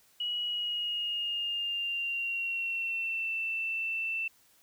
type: tone with pitch glide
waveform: sine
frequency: 2913 to 2671 Hz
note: F#7 to E7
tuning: -28 to +22 cents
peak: -30 dBFS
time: 0.2-4.28 s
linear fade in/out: 5 ms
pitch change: -150 cents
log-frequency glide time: 0.45-3.33 s
effects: white hiss -64 dBFS RMS until 4.62 s